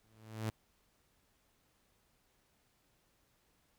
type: tone with exponential growth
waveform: sawtooth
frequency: 110 Hz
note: A2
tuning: in tune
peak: -29 dBFS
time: 0.04-0.5 s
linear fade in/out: 5 ms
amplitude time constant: 100 ms
effects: pink hiss -74 dBFS RMS until 3.78 s